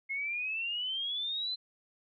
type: exponential sweep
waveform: sine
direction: up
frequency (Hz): 2151 to 4100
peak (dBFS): -32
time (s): 0.09-1.56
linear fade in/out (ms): 20
effects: none